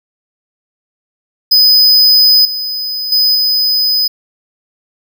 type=tone with level steps; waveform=square; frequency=5010 Hz; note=D#8; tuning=11 cents sharp; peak=-5 / -17 / -8 / -10 dBFS; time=1.51-4.08 s; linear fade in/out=10 ms; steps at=2.45 / 3.12 / 3.35 s; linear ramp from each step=2 ms; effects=none